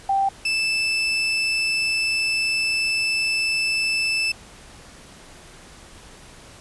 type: tone pair in turn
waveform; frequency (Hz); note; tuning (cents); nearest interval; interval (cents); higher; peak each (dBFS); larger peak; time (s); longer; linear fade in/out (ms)
sine / 30% pulse; 784 / 2637; G5 / E7; 0 / 0; octave + major sixth; 2100; second; -17; neither; 0.09-0.29 / 0.45-4.32; second; 5
effects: pink hiss -45 dBFS RMS until 6.6 s + resampled to 24000 Hz